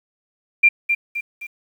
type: tone with echo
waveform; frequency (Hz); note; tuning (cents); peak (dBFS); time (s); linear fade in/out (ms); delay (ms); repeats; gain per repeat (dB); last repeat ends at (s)
sine; 2379; D7; +22; -8; 0.63-0.69; 10; 260; 3; -7; 1.47
effects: 8-bit